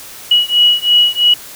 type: beating tone pair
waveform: sine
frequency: 2917 / 2920 Hz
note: F#7 / F#7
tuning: -25 / -24 cents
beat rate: 3 Hz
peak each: -11 / -11 dBFS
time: 0.31-1.34 s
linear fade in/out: 5 ms
effects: white hiss -33 dBFS RMS until 1.55 s